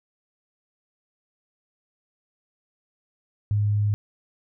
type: tone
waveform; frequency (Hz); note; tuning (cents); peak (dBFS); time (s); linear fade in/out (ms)
sine; 103.83; G#2; 0; -19; 3.51-3.94; 0
effects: none